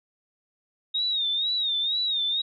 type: tone with vibrato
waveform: sine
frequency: 3729 Hz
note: A#7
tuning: in tune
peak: -23 dBFS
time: 0.94-2.42 s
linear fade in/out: 10 ms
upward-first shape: sine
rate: 2.1 Hz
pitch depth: 100 cents each way
effects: none